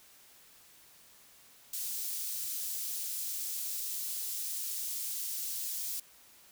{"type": "high-pass noise", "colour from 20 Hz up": "white", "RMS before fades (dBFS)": -37, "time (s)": [1.73, 6], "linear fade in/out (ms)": 5, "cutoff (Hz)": 5200, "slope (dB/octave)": 12, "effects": ["white hiss -59 dBFS RMS until 6.51 s"]}